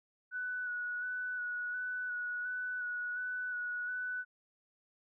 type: tone with vibrato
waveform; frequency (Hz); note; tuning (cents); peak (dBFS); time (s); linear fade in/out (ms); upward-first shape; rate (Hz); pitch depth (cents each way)
sine; 1478; F#6; -2; -35; 0.31-4.25; 50; square; 1.4; 17
effects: none